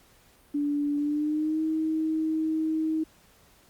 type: tone with pitch glide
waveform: sine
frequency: 290 to 316.2 Hz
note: D4 to D#4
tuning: -22 to +28 cents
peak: -24 dBFS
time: 0.54-3.04 s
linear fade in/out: 10 ms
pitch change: +150 cents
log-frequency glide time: 0.97-1.62 s
effects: pink hiss -59 dBFS RMS until 3.69 s + Opus 48 kbps